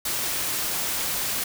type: noise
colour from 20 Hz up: white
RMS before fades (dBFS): -27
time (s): 0.05-1.44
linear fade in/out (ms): 5
effects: none